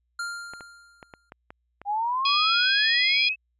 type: tone with exponential decay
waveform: square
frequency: 1396.9 Hz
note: F6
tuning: in tune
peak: -28 dBFS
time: 0.19-1.3 s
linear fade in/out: 5 ms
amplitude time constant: 240 ms
type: clicks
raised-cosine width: 0.5 ms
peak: -26 dBFS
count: 7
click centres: 0.536 / 0.608 / 1.028 / 1.138 / 1.321 / 1.505 / 1.816 s
type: exponential sweep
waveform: sine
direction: up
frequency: 795 to 2637 Hz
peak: -23 dBFS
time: 1.85-3.36 s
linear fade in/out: 50 ms
type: harmonic tone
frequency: 830.6 Hz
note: G#5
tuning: in tune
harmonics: 3 / 4 / 5 / 6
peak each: -27 / -24 / -30 / -27 dBFS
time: 2.25-3.29 s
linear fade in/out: 5 ms
effects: added 60 Hz sine -70 dBFS peak until 3.59 s + resampled to 22050 Hz